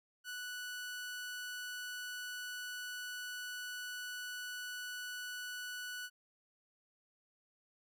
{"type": "tone", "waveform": "sawtooth", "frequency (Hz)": 1480, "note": "F#6", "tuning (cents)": 0, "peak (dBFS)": -38, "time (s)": [0.24, 6.1], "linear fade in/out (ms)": 50, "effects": []}